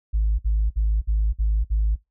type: tone bursts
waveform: sine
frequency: 53.1 Hz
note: G#1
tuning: 39 cents sharp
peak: -16 dBFS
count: 6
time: 0.13-1.96 s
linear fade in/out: 20 ms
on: 260 ms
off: 54 ms
effects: noise-tail reverb RT60 0.2 s tail -23 dB re dry + tanh soft clip ceiling -14 dBFS

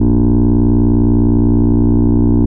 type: tone with frequency modulation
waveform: sine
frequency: 163.8 Hz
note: E3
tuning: 11 cents flat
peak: -5 dBFS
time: 0-2.46 s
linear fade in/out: 10 ms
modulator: 59.8 Hz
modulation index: 2.7
effects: tanh soft clip ceiling -6 dBFS

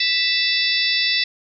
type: harmonic tone with a mistuned harmonic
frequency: 659.3 Hz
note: E5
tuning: in tune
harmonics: 3 / 4 / 5 / 6 / 7 / 8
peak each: -24 / -24 / -24 / -24 / -24 / -24 dBFS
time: 0-1.24 s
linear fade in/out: 5 ms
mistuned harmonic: 5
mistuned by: +110 cents
effects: none

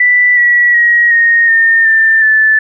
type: tone with pitch steps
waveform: sine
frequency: 1975.5 / 1936 / 1897.2 / 1859.2 / 1822 / 1785.6 / 1749.8 Hz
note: B6 / B6 / A#6 / A#6 / A#6 / A6 / A6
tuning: 0 / -35 / +30 / -5 / -40 / +25 / -10 cents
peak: -5 dBFS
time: 0-2.59 s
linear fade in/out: 5 ms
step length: 370 ms
effects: none

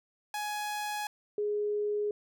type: tone pair in turn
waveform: sawtooth / sine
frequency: 837 / 416.2 Hz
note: G#5 / G#4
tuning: +13 / +4 cents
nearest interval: octave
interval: 1209 cents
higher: first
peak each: -29 / -28 dBFS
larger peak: second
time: 0.34-1.07 / 1.38-2.11 s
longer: neither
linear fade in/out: 2 ms
effects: none

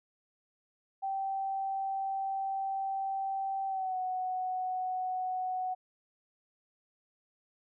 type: tone with pitch glide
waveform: sine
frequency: 777 to 741.1 Hz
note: G5 to F#5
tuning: -16 to +3 cents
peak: -31 dBFS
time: 1.02-5.75 s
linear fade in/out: 20 ms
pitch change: -81 cents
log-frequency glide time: 3.67-3.97 s
effects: none

